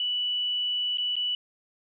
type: tone with dropouts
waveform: sine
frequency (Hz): 2960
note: F#7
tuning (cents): 0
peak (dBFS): -25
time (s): 0-1.35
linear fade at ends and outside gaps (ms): 2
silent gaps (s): 0.973-0.982 / 1.156-1.165
effects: none